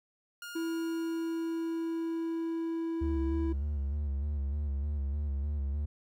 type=tone with exponential decay; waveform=sawtooth; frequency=1417 Hz; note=F6; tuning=25 cents sharp; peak=-37 dBFS; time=0.42-3.97 s; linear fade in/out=2 ms; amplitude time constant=770 ms
type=tone; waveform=triangle; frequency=329.6 Hz; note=E4; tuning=in tune; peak=-29 dBFS; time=0.55-3.53 s; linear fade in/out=10 ms
type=tone with vibrato; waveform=triangle; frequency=71.4 Hz; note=D2; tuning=48 cents flat; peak=-28 dBFS; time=3.01-5.86 s; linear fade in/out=10 ms; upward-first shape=square; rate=3.3 Hz; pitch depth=53 cents each way
effects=none